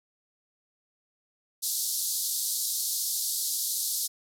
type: band-pass noise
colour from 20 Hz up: white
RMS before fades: -30 dBFS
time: 1.62-4.08 s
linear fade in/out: 20 ms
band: 3900 to 14000 Hz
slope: 48 dB/octave
effects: none